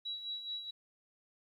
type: tone with tremolo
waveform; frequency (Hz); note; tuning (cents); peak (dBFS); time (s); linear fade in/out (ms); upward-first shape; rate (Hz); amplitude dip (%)
sine; 3898; B7; -23; -36; 0.05-0.71; 10; sine; 4.7; 60
effects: 12-bit